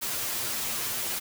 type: noise with comb filter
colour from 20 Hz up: white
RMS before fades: -31 dBFS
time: 0.01-1.2 s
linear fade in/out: 20 ms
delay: 8.5 ms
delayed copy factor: +0.95
effects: none